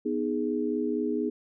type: chord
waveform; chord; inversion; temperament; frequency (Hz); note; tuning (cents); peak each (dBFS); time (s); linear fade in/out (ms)
sine; G# minor; first; equal; 246.9 / 311.1 / 415.3; B3 / D#4 / G#4; 0 / 0 / 0; -30; 0.05-1.3; 10
effects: none